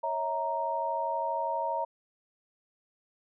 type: chord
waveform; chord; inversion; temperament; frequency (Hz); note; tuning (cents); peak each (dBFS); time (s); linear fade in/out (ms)
sine; A# diminished; first; equal with one note detuned; 554.4 / 646.8 / 932.3; C#5 / E5 / A#5; 0 / -33 / 0; -36 / -34 / -30; 0.03-1.85; 10
effects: none